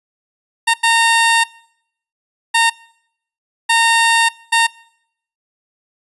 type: tone bursts at uneven times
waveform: 15% pulse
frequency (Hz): 918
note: A#5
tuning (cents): -27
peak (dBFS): -4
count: 5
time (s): 0.67-0.74 / 0.83-1.44 / 2.54-2.7 / 3.69-4.29 / 4.52-4.67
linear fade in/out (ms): 10
effects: noise-tail reverb RT60 0.7 s tail -23 dB re dry + resampled to 24000 Hz